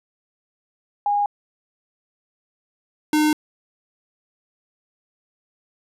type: tone pair in turn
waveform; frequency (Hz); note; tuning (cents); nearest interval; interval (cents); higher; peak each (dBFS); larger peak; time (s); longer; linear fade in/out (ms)
sine / square; 819 / 304.4; G#5 / D#4; -24 / -38; octave + perfect fourth; 1714; first; -17 / -16; second; 1.06-1.26 / 3.13-3.33; neither; 2
effects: resampled to 32000 Hz